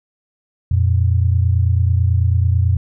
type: tone pair together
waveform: sine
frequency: 87.42 / 116.54 Hz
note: F2 / A#2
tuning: +2 / 0 cents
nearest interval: perfect fourth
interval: 498 cents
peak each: -13 / -17 dBFS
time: 0.71-2.77 s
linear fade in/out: 5 ms
effects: none